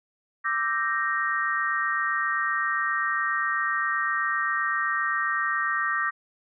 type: chord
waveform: sine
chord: E half-diminished seventh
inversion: third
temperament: equal with one note detuned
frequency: 1174.7 / 1322.3 / 1568 / 1864.7 Hz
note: D6 / E6 / G6 / Bb6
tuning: 0 / +5 / 0 / 0 cents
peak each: -28 / -32 / -30 / -27 dBFS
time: 0.44-6.11 s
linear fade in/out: 20 ms
effects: none